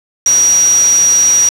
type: tone in noise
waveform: sine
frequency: 5760 Hz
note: F#8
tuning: 47 cents flat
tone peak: -6 dBFS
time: 0.26-1.49 s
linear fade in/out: 2 ms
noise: white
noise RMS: -20 dBFS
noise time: 0.26-1.49 s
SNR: +11 dB
effects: low-pass 10000 Hz 12 dB/octave